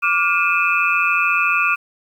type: tone cluster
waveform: sine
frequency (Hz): 1166 / 1419 / 2443 / 2617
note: D6 / F6 / D#7 / E7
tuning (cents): -13 / +27 / -32 / -13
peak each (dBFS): -20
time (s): 0.02-1.76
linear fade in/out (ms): 20
effects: 8-bit